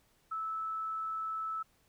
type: tone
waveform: sine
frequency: 1309 Hz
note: E6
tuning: 13 cents flat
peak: -34 dBFS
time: 0.31-1.63 s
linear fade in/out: 10 ms
effects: pink hiss -70 dBFS RMS until 1.88 s